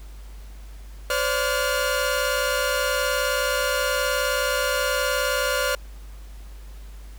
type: tone cluster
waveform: sawtooth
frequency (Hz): 515 / 574 / 1420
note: C5 / D5 / F6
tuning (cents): -28 / -40 / +28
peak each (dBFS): -22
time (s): 1.1-5.75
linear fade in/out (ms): 2
effects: added 50 Hz sine -37 dBFS peak until 7.18 s + pink hiss -52 dBFS RMS until 7.18 s